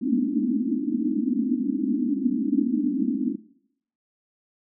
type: band-pass noise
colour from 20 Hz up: white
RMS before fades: -24 dBFS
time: 0.01-3.36 s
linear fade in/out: 10 ms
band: 210 to 310 Hz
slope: 96 dB/octave
effects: noise-tail reverb RT60 0.7 s tail -18 dB re dry